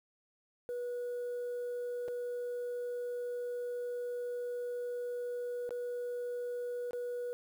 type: tone with dropouts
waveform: sine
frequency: 487 Hz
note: B4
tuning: 24 cents flat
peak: -33 dBFS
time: 0.69-7.33 s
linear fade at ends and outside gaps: 0 ms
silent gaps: 2.08-2.084 / 5.692-5.707 / 6.909-6.932 s
effects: tanh soft clip ceiling -34 dBFS + 10-bit